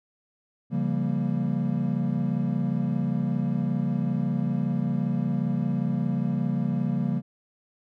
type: chord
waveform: triangle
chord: G half-diminished seventh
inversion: second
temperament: equal with one note detuned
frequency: 138.59 / 170.82 / 196 / 233.1 Hz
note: Db3 / F3 / G3 / Bb3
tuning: 0 / -38 / 0 / 0 cents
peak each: -27 dBFS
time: 0.7-7.22 s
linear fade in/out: 50 ms
effects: none